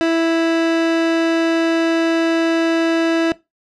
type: tone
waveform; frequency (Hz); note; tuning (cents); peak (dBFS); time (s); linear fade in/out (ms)
30% pulse; 329.6; E4; 0; -11; 0.01-3.32; 0
effects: noise-tail reverb RT60 0.2 s tail -19 dB re dry + low-pass 4000 Hz 12 dB/octave